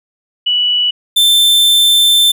sine / 45% pulse tone pair in turn, 2951 / 3550 Hz, F#7 / A7, -5 / +15 cents, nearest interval minor third, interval 320 cents, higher second, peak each -10 / -7 dBFS, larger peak second, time 0.46-0.91 / 1.16-2.32 s, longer second, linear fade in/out 10 ms, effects none

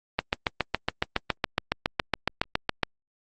click train, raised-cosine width 0.3 ms, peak -6 dBFS, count 20, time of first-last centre 0.19-2.833 s, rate 7.19 Hz, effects Opus 24 kbps

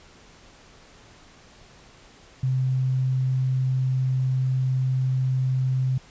sine tone, 130 Hz, C3, 11 cents flat, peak -20 dBFS, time 2.43-5.98 s, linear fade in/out 5 ms, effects pink hiss -51 dBFS RMS until 6.1 s + resampled to 16000 Hz

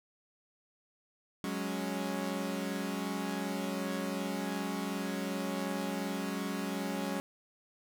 sawtooth chord, F# suspended second, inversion none, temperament equal, 185 / 207.7 / 277.2 Hz, F#3 / G#3 / C#4, 0 / 0 / 0 cents, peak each -34 dBFS, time 1.44-7.2 s, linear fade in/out 0 ms, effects none

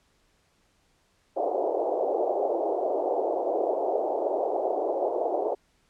white band-pass noise, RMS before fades -27 dBFS, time 1.36-5.55 s, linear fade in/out 10 ms, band 350 to 750 Hz, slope 48 dB/octave, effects pink hiss -67 dBFS RMS until 5.89 s + low-pass 9000 Hz 12 dB/octave

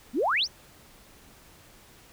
sine exponential sweep, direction up, 211.5 to 6460 Hz, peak -22 dBFS, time 0.13-0.48 s, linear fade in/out 50 ms, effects pink hiss -54 dBFS RMS until 2.12 s

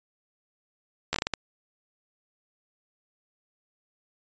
slowing click train, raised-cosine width 0.2 ms, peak -9 dBFS, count 7, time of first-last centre 1.13-1.337 s, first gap 13 ms, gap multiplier 1.39, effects resampled to 16000 Hz

